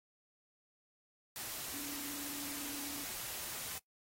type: tone in noise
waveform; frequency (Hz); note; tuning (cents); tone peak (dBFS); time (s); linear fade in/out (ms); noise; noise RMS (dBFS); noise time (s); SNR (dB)
sine; 286.1; D4; -45; -47; 1.74-3.04; 0; white; -43; 1.36-3.78; -7
effects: noise-tail reverb RT60 0.1 s tail -19 dB re dry + AAC 48 kbps